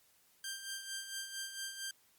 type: tone with tremolo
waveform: 10% pulse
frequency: 1582 Hz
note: G6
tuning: 15 cents sharp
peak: -30 dBFS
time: 0.44-1.91 s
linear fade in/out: 2 ms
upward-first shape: sine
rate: 4.4 Hz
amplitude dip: 60%
effects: white hiss -69 dBFS RMS until 2.18 s + Opus 48 kbps